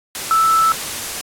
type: tone in noise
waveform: sine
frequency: 1318.5 Hz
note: E6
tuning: in tune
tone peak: -11 dBFS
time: 0.31-0.72 s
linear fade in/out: 0 ms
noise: white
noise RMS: -25 dBFS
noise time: 0.15-1.21 s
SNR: +11 dB
effects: low-pass 12000 Hz 12 dB/octave + AAC 64 kbps